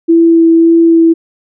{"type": "tone with vibrato", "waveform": "sine", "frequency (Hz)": 331.3, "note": "E4", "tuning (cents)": 9, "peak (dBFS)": -3, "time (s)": [0.08, 1.14], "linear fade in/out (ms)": 20, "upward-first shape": "sine", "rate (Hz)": 1.8, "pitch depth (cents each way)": 10, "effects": []}